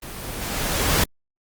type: noise with level ramp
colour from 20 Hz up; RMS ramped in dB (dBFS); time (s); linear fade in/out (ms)
pink; -36 to -18; 0.02-1.04; 5
effects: Opus 24 kbps